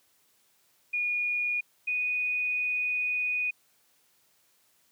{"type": "tone pair in turn", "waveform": "sine", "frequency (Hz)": [2443, 2479], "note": ["D#7", "D#7"], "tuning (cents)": [-32, -7], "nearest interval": "unison", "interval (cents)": 25, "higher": "second", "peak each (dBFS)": -26, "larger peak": "neither", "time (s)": [[0.93, 1.61], [1.87, 3.51]], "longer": "second", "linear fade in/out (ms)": 10, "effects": ["white hiss -67 dBFS RMS until 4.91 s", "high-pass 80 Hz 12 dB/octave"]}